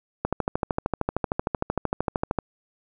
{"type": "click train", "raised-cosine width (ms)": 1, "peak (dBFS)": -9, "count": 29, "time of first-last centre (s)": [0.25, 2.387], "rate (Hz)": 13.1, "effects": []}